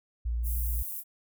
sine tone, 58.27 Hz, A#1, in tune, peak -27 dBFS, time 0.25-0.83 s, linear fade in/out 10 ms
pink high-pass noise, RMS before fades -37 dBFS, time 0.43-1.04 s, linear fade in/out 50 ms, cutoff 12000 Hz, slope 24 dB/octave
effects none

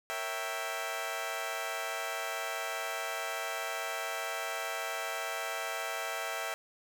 15% pulse chord, A# diminished seventh, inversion none, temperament equal, 466.2 / 554.4 / 659.3 / 784 Hz, A#4 / C#5 / E5 / G5, 0 / 0 / 0 / 0 cents, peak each -37 / -37 / -31 / -33 dBFS, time 0.1-6.54 s, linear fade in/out 0 ms, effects none

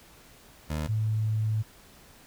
20% pulse / sine tone pair in turn, 77 / 108.89 Hz, D#2 / A2, -17 / -18 cents, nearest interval tritone, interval 599 cents, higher second, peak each -24 dBFS, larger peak neither, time 0.69-0.88 / 0.88-1.63 s, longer second, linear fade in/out 20 ms, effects pink hiss -54 dBFS RMS until 2.26 s

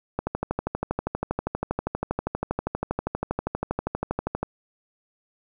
click train, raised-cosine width 1 ms, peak -11 dBFS, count 54, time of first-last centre 0.19-4.43 s, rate 12.5 Hz, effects none

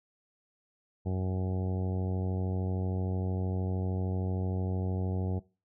harmonic tone, 93.1 Hz, F#2, 11 cents sharp, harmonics 1 / 2 / 3 / 4 / 5 / 6 / 7 / 8 / 9, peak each -30 / -35 / -42 / -41 / -43 / -51 / -48 / -49 / -52 dBFS, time 1.05-5.4 s, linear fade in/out 20 ms, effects noise-tail reverb RT60 0.3 s tail -20 dB re dry

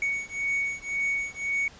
triangle beating tone pair, 2230 / 2231.9 Hz, C#7 / C#7, +10 / +11 cents, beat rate 1.9 Hz, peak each -28 dBFS, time 0.02-1.68 s, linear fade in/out 2 ms, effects pink hiss -50 dBFS RMS until 1.79 s + resampled to 16000 Hz

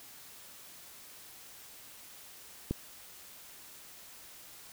click, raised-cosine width 3 ms, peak -18 dBFS, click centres 2.71 s, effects white hiss -52 dBFS RMS until 4.72 s

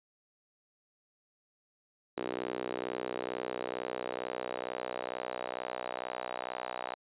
sawtooth tone with high-pass filter sweep, 62.2 Hz, B1, 13 cents sharp, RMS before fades -38 dBFS, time 2.17-6.95 s, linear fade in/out 5 ms, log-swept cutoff 370 to 720 Hz, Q 2.2, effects resampled to 8000 Hz

